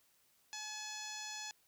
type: tone with low-pass filter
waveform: 10% pulse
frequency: 853 Hz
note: G#5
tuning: 46 cents sharp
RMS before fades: -45 dBFS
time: 0.53-1.51 s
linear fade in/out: 0 ms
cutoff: 6900 Hz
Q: 4.6
effects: white hiss -72 dBFS RMS until 1.67 s